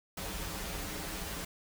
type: noise with comb filter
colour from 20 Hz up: pink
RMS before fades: -39 dBFS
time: 0.17-1.45 s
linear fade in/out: 5 ms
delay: 8.2 ms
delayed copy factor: -0.8
effects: none